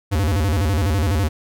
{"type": "tone with vibrato", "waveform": "square", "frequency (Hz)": 87.31, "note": "F2", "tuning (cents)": 0, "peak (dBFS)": -17, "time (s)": [0.11, 1.29], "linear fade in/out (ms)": 20, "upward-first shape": "square", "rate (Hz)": 12, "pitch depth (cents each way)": 230, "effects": []}